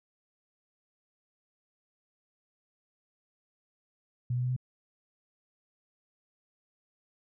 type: tone with pitch steps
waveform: sine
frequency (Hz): 122.8 / 124.23 / 125.67 / 127.13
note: B2 / B2 / B2 / C3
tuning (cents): -9 / +11 / +31 / -49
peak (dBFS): -27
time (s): 4.3-4.564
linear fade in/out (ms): 5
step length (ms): 66
effects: none